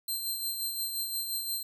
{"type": "tone with tremolo", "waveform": "10% pulse", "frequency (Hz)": 4137, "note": "C8", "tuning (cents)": -20, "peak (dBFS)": -23, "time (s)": [0.08, 1.63], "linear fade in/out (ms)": 5, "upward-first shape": "sine", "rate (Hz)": 5.7, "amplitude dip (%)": 45, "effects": []}